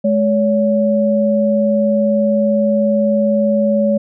sine tone pair together, 211.6 / 565.3 Hz, G#3 / C#5, +33 / +34 cents, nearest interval octave + perfect fourth, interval 1701 cents, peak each -14 dBFS, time 0.04-3.98 s, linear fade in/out 10 ms, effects none

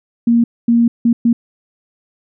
sine tone bursts at uneven times, 234.3 Hz, A#3, 9 cents sharp, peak -8 dBFS, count 4, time 0.27-0.44 / 0.68-0.88 / 1.05-1.13 / 1.25-1.33 s, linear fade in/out 5 ms, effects none

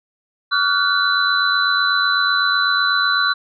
sine tone cluster, 1145 / 1414 / 1502 / 4000 Hz, D6 / F6 / F#6 / B7, -44 / +21 / +26 / +21 cents, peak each -20 dBFS, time 0.51-3.34 s, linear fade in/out 20 ms, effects none

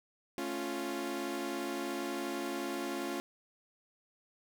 sawtooth chord, A augmented, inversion none, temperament equal, 220 / 277.2 / 349.2 Hz, A3 / C#4 / E#4, 0 / 0 / 0 cents, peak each -40 / -35 / -34 dBFS, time 0.38-3.2 s, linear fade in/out 0 ms, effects none

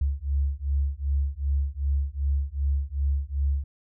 sine beating tone pair, 68.7 / 71.3 Hz, C#2 / C#2, -15 / +49 cents, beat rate 2.6 Hz, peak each -26 dBFS, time 0.01-3.64 s, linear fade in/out 5 ms, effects none

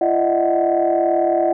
sine tone cluster, 340.2 / 604 / 642 / 745 Hz, F4 / D5 / E5 / F#5, -45 / +48 / -46 / +12 cents, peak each -19 dBFS, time 0.01-1.53 s, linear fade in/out 5 ms, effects tanh soft clip ceiling -7 dBFS

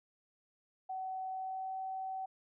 sine tone with pitch glide, 755 to 761.1 Hz, F#5 to F#5, +35 to +49 cents, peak -37 dBFS, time 0.89-2.26 s, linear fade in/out 10 ms, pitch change +14 cents, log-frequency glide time 1.26-1.77 s, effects none

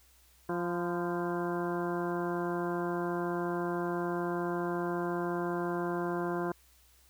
harmonic tone with a mistuned harmonic, 174.61 Hz, F3, in tune, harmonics 1 / 2 / 3 / 4 / 5 / 6 / 7 / 8 / 9, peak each -37 / -33 / -42 / -39 / -47 / -40 / -49 / -45 / -46 dBFS, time 0.49-6.52 s, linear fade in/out 2 ms, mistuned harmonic 6, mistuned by -35 cents, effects added 62 Hz sine -64 dBFS peak until 7.09 s + white hiss -64 dBFS RMS until 7.09 s

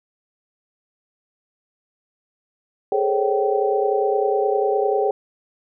sine tone cluster, 413 / 442.9 / 524 / 557 / 773 Hz, G#4 / A4 / C5 / C#5 / G5, -10 / +11 / +2 / +8 / -24 cents, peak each -20 / -25 / -28 / -25 / -23 dBFS, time 2.92-5.11 s, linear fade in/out 2 ms, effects none

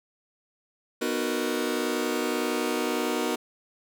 sawtooth chord, B major seventh, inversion none, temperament just, 246.9 / 308.7 / 370.4 / 463 Hz, B3 / D#4 / F#4 / A#4, 0 / -14 / +2 / -12 cents, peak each -27 dBFS, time 1.01-3.36 s, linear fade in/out 10 ms, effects none

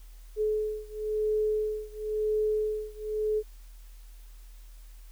sine beating tone pair, 427.6 / 428.57 Hz, A4 / A4, -49 / -46 cents, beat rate 0.97 Hz, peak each -29 / -30 dBFS, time 0.36-3.43 s, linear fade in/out 50 ms, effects added 40 Hz sine -45 dBFS peak until 5.11 s + white hiss -61 dBFS RMS until 5.11 s

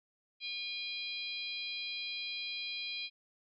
harmonic tone, 810 Hz, G#5, 43 cents flat, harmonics 3 / 4 / 5 / 6, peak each -41 / -43 / -42 / -48 dBFS, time 0.4-3.1 s, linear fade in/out 50 ms, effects none

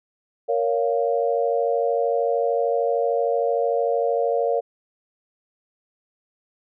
sine chord, Bb minor, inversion none, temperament just, 466.2 / 559.4 / 699.2 Hz, Bb4 / Db5 / F5, 0 / +16 / +2 cents, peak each -22 / -23 / -25 dBFS, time 0.48-4.61 s, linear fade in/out 20 ms, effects none

